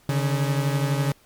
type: beating tone pair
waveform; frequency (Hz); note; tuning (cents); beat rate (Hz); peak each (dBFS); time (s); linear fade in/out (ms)
40% pulse; 138.59 / 150.59; C#3 / D3; 0 / +44; 12; -21 / -26; 0.09-1.12; 2
effects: pink hiss -57 dBFS RMS until 1.25 s + MP3 96 kbps